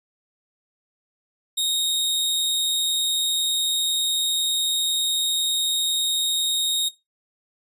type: tone with amplitude modulation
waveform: sawtooth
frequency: 3734 Hz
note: A#7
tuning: 2 cents sharp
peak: -16 dBFS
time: 1.57-6.89 s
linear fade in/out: 10 ms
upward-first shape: sine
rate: 170 Hz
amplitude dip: 30%
effects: noise-tail reverb RT60 0.2 s tail -17 dB re dry + resampled to 32000 Hz